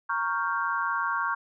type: chord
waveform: sine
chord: G half-diminished seventh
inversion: first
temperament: equal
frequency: 932.3 / 1108.7 / 1396.9 / 1568 Hz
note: Bb5 / Db6 / F6 / G6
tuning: 0 / 0 / 0 / 0 cents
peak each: -32 / -29 / -31 / -32 dBFS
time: 0.09-1.35 s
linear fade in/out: 10 ms
effects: none